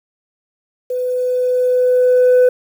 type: tone with level ramp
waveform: sine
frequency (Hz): 501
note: B4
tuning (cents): +25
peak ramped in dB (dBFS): -17 to -4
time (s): 0.9-2.49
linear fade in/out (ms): 5
effects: tanh soft clip ceiling -6 dBFS + 7-bit